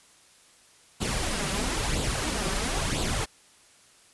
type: noise with flanger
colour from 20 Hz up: pink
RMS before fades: -28 dBFS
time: 1-3.26 s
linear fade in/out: 20 ms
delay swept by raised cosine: 0.25 to 5.25 ms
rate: 1 Hz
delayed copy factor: +0.6
effects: white hiss -57 dBFS RMS until 4.13 s + resampled to 24000 Hz